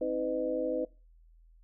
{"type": "tone cluster", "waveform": "sine", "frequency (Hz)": [266.8, 320.2, 504, 615], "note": ["C4", "D#4", "B4", "D#5"], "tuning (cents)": [34, 50, 35, -20], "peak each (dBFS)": [-39, -35, -31, -36], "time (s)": [0.01, 0.85], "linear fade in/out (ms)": 5, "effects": ["noise-tail reverb RT60 0.3 s tail -22 dB re dry", "added 41 Hz sine -56 dBFS peak until 1.63 s"]}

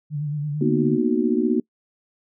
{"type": "tone with vibrato", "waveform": "sine", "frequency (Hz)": 147.9, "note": "D3", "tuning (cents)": 13, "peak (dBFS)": -23, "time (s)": [0.1, 0.99], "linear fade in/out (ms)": 50, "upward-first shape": "sine", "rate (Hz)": 9, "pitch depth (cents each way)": 48}
{"type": "chord", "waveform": "sine", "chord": "B major seventh", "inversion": "third", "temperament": "just", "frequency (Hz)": [231.5, 246.9, 308.7, 370.4], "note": ["A#3", "B3", "D#4", "F#4"], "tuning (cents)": [-12, 0, -14, 2], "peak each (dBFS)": -23, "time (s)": [0.61, 1.6], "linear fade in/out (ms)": 5}
{"effects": ["noise-tail reverb RT60 0.1 s tail -25 dB re dry"]}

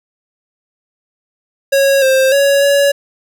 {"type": "tone with pitch steps", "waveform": "square", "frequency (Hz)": [550, 528, 559, 564], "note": ["C#5", "C5", "C#5", "C#5"], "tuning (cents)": [-14, 16, 14, 30], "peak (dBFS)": -9, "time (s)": [1.72, 2.92], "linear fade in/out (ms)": 10, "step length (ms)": 300, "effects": []}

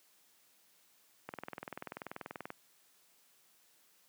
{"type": "click train", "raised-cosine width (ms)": 0.5, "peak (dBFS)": -26, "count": 26, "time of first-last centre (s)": [1.29, 2.504], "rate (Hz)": 20.6, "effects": ["white hiss -68 dBFS RMS until 4.08 s", "high-pass 150 Hz 12 dB/octave"]}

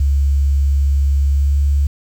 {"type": "tone with pitch glide", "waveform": "sine", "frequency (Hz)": [69.8, 70.86], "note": ["C#2", "C#2"], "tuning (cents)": [13, 39], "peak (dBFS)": -11, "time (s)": [0, 1.87], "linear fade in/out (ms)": 5, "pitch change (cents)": 26, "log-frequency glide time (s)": [1.3, 1.56], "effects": ["7-bit"]}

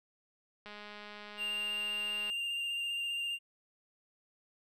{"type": "click train", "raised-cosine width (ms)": 0.3, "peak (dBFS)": -32, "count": 342, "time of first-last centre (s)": [0.66, 2.299], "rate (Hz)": 208}
{"type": "tone with vibrato", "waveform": "triangle", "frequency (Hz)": 2794, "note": "F7", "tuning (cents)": 0, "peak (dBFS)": -32, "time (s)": [1.37, 3.39], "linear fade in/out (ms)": 50, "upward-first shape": "square", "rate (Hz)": 15, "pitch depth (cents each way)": 12}
{"effects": []}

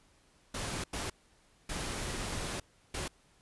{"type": "noise bursts at uneven times", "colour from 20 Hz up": "pink", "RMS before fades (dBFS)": -37, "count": 4, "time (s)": [[0.54, 0.84], [0.93, 1.1], [1.69, 2.6], [2.94, 3.08]], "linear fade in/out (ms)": 5, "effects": ["pink hiss -66 dBFS RMS until 3.41 s", "resampled to 24000 Hz"]}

